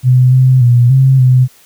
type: tone with pitch steps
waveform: sine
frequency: 126.9 / 129.4 / 121.1 / 133.1 / 127.5 Hz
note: B2 / C3 / B2 / C3 / C3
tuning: +47 / -19 / -34 / +30 / -44 cents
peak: -4 dBFS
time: 0.03-1.48 s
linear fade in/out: 50 ms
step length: 290 ms
effects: white hiss -45 dBFS RMS until 1.65 s